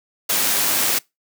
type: noise with amplitude modulation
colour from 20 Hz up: white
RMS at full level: -18 dBFS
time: 0.29-0.99 s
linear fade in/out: 10 ms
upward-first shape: sine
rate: 105 Hz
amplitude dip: 25%
effects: noise-tail reverb RT60 0.2 s tail -24 dB re dry + high-pass 150 Hz 12 dB/octave